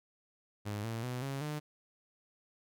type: tone with pitch steps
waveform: sawtooth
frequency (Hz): 103.83 / 113.88 / 124.91 / 137 / 150.27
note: G#2 / A#2 / B2 / C#3 / D3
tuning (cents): 0 / -40 / +20 / -20 / +40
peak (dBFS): -32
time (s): 0.65-1.6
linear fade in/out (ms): 20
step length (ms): 190
effects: none